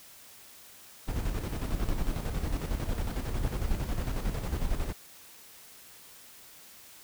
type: noise with tremolo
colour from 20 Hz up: brown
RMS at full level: -29 dBFS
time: 1.07-4.93 s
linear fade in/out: 20 ms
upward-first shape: square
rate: 11 Hz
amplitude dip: 50%
effects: white hiss -52 dBFS RMS until 7.03 s